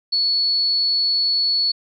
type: tone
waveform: sine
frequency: 4409 Hz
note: C#8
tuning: 10 cents flat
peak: -16 dBFS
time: 0.12-1.72 s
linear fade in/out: 10 ms
effects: none